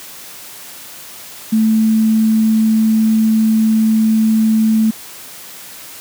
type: tone with quantisation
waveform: sine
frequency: 220 Hz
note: A3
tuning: in tune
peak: -9 dBFS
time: 1.52-4.91 s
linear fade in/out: 10 ms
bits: 6
effects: white hiss -34 dBFS RMS until 6 s + high-pass 100 Hz 12 dB/octave